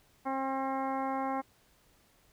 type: harmonic tone with a mistuned harmonic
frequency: 267.4 Hz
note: C4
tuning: 38 cents sharp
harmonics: 1 / 2 / 3 / 4 / 5 / 6 / 7 / 8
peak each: -36 / -39 / -34 / -38 / -45 / -51 / -51 / -50 dBFS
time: 0.25-1.42 s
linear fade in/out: 20 ms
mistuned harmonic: 5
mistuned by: +15 cents
effects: pink hiss -66 dBFS RMS until 2.32 s